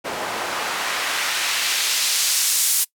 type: noise with band-pass filter sweep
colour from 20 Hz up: white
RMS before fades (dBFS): -22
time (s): 0.04-2.85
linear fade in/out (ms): 20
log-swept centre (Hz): 530 to 9500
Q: 0.75
effects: noise-tail reverb RT60 0.1 s tail -22 dB re dry

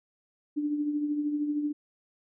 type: tone with tremolo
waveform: sine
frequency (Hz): 295.2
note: D4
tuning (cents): +9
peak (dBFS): -24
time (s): 0.56-1.73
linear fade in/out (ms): 20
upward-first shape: triangle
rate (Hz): 13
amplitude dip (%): 55
effects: none

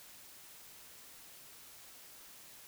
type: silence
effects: white hiss -55 dBFS RMS until 2.67 s

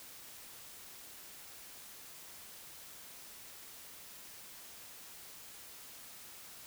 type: silence
effects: white hiss -52 dBFS RMS until 6.66 s

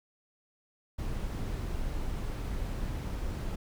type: noise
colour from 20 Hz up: brown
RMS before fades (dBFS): -34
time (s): 0.98-3.56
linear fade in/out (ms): 10
effects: none

